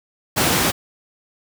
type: high-pass noise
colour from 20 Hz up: pink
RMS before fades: -18 dBFS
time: 0.36-0.72 s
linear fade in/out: 20 ms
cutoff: 120 Hz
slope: 12 dB/octave
effects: none